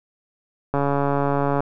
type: click train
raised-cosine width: 1 ms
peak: -8 dBFS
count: 123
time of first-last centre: 0.74-1.605 s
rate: 141 Hz
effects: none